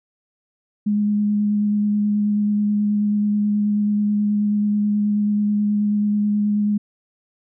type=tone with vibrato; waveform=sine; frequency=207.7 Hz; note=G#3; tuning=in tune; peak=-16 dBFS; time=0.86-6.78 s; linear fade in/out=10 ms; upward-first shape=square; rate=9.3 Hz; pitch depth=9 cents each way; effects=none